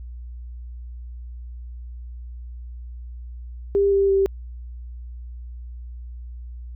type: tone with pitch steps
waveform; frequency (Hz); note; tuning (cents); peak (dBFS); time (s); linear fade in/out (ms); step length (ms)
sine; 398.8 / 394.4 / 390.1; G4 / G4 / G4; +30 / +11 / -8; -15; 3.75-4.26; 0; 170
effects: added 60 Hz sine -33 dBFS peak until 6.75 s